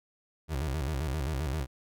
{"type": "tone with vibrato", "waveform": "30% pulse", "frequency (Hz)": 72, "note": "D2", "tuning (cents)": -34, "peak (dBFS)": -27, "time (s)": [0.48, 1.67], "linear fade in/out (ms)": 50, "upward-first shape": "square", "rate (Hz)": 7.6, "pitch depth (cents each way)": 160, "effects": []}